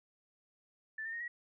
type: tone with pitch steps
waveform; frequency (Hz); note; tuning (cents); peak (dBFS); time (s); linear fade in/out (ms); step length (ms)
sine; 1760 / 1809.5 / 1860.4 / 1912.7; A6 / A6 / A#6 / A#6; 0 / +48 / -4 / +44; -38; 0.98-1.28; 5; 75
effects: none